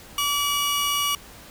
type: tone pair together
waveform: sawtooth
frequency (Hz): 1148.5 / 2900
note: D6 / F#7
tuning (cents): -39 / -35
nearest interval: octave + major third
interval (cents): 1604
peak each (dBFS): -21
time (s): 0.18-1.15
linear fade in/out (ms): 2
effects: pink hiss -45 dBFS RMS until 1.5 s